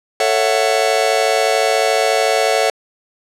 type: chord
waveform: 45% pulse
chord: F# minor seventh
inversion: first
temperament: just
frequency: 444 / 555 / 666 / 740 Hz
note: A4 / C#5 / E5 / F#5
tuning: +16 / +2 / +18 / 0 cents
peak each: -19 dBFS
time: 0.2-2.7 s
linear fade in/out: 2 ms
effects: low-pass 10000 Hz 12 dB/octave